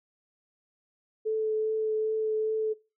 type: tone with vibrato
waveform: sine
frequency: 435.8 Hz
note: A4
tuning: 17 cents flat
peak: -25 dBFS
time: 1.25-2.74 s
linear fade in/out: 20 ms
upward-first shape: triangle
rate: 2.5 Hz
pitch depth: 12 cents each way
effects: noise-tail reverb RT60 0.3 s tail -21 dB re dry